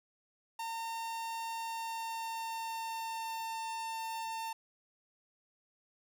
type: tone with pitch glide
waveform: 45% pulse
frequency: 911 to 900.5 Hz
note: A#5 to A5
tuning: -40 to +40 cents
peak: -37 dBFS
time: 0.59-4.53 s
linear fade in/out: 5 ms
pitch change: -20 cents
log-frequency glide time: 1.61-3.61 s
effects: none